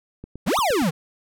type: click train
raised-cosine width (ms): 3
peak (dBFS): -23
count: 6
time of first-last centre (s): 0.24-0.821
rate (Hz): 8.6
type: exponential two-way sweep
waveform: square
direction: up then down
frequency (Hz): 142.6 to 1286 to 142.6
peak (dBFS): -19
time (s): 0.46-0.91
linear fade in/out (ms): 20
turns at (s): 0.58
effects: none